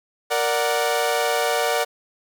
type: chord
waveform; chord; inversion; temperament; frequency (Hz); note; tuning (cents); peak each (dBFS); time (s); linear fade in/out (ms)
sawtooth; Bb augmented; none; equal; 466.2 / 587.3 / 740; Bb4 / D5 / F#5; 0 / 0 / 0; -20; 0.3-1.85; 20
effects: none